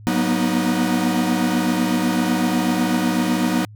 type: chord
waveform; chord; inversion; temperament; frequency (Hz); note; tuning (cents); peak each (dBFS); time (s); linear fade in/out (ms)
45% pulse; B major seventh; second; equal with one note detuned; 185 / 238.9 / 246.9 / 311.1; F#3 / A#3 / B3 / D#4; 0 / +43 / 0 / 0; -23; 0.07-3.65; 0
effects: added 106 Hz sine -38 dBFS peak until 3.75 s